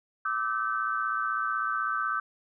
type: tone cluster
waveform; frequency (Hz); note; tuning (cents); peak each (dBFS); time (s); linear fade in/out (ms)
sine; 1180 / 1296 / 1534; D6 / E6 / G6; +8 / -30 / -38; -31; 0.25-2.2; 5
effects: none